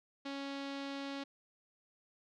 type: tone with low-pass filter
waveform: sawtooth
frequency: 277.2 Hz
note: C#4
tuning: in tune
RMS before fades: -42 dBFS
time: 0.25-1.24 s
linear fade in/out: 10 ms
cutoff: 4100 Hz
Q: 2
effects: none